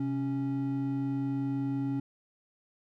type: tone pair together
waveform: triangle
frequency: 130.81 / 276.7 Hz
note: C3 / C#4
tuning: 0 / -3 cents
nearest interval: octave + minor second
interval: 1297 cents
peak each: -32 / -28 dBFS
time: 0-2 s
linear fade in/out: 5 ms
effects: none